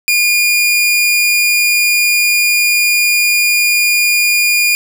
sawtooth tone, 2427 Hz, D#7, 44 cents flat, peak -6 dBFS, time 0.08-4.75 s, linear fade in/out 0 ms, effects none

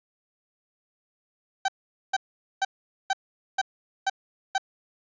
30% pulse tone bursts, 773 Hz, G5, 24 cents flat, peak -19 dBFS, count 7, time 1.65-4.581 s, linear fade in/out 5 ms, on 33 ms, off 450 ms, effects resampled to 16000 Hz

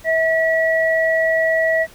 sine tone pair together, 648.2 / 1935 Hz, E5 / B6, -29 / -36 cents, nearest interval octave + perfect fifth, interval 1893 cents, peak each -16 / -18 dBFS, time 0.04-1.87 s, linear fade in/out 50 ms, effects pink hiss -45 dBFS RMS until 1.94 s

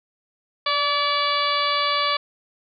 harmonic tone with a mistuned harmonic, 575 Hz, D5, 37 cents flat, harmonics 1 / 2 / 3 / 4 / 5 / 6 / 7 / 8, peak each -29 / -22 / -32 / -28 / -31 / -28 / -31 / -30 dBFS, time 0.66-2.17 s, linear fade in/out 5 ms, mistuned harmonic 1, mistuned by +28 cents, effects none

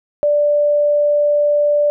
sine tone, 587.3 Hz, D5, in tune, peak -11 dBFS, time 0.23-1.9 s, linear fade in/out 0 ms, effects none

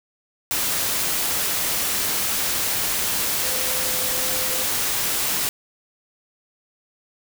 sine tone in noise, 513 Hz, C5, 34 cents flat, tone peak -34 dBFS, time 3.43-4.64 s, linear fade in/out 0 ms, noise white, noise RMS -23 dBFS, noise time 0.51-5.49 s, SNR -14 dB, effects none

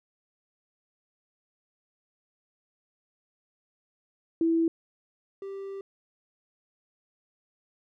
sine / triangle tone pair in turn, 329.6 / 392 Hz, E4 / G4, 0 / 0 cents, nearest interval minor third, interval 300 cents, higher second, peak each -21 / -33 dBFS, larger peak first, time 4.41-4.68 / 5.42-5.81 s, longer second, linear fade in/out 2 ms, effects none

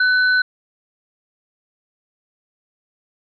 sine tone pair together, 1500 / 4098 Hz, F#6 / C8, +23 / -37 cents, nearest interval octave + perfect fourth, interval 1740 cents, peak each -13 / -25 dBFS, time 0-0.42 s, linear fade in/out 5 ms, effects none

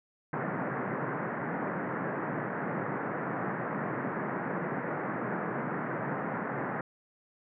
pink band-pass noise, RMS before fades -34 dBFS, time 0.33-6.81 s, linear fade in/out 2 ms, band 130 to 1900 Hz, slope 48 dB/octave, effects none

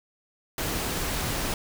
pink noise, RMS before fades -29 dBFS, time 0.58-1.54 s, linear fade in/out 2 ms, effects none

